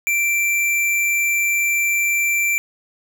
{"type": "tone", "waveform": "square", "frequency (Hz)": 2349, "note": "D7", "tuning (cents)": 0, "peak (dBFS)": -17, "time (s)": [0.07, 2.58], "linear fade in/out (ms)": 0, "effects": []}